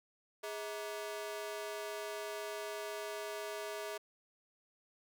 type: ring-modulated tone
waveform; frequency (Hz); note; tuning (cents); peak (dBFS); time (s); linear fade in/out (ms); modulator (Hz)
sawtooth; 528; C5; +16; -33; 0.43-3.98; 10; 113
effects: none